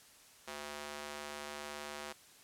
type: tone with high-pass filter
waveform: square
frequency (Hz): 73.5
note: D2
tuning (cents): +2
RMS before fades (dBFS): -45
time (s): 0.47-2.13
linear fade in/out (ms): 10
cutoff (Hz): 540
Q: 0.54
effects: white hiss -60 dBFS RMS until 2.43 s + low-pass 11000 Hz 12 dB/octave